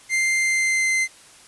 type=tone with pitch glide; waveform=45% pulse; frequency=2093 to 2073 Hz; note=C7 to C7; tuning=0 to -17 cents; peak=-18 dBFS; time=0.09-1.08 s; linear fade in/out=50 ms; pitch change=-17 cents; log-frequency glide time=0.37-0.91 s; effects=white hiss -48 dBFS RMS until 1.47 s + resampled to 24000 Hz